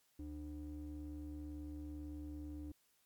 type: ring-modulated tone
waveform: triangle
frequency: 112.5 Hz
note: A2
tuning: 39 cents sharp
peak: -39 dBFS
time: 0.19-2.72 s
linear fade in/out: 5 ms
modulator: 186 Hz
effects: white hiss -75 dBFS RMS until 3.05 s + MP3 96 kbps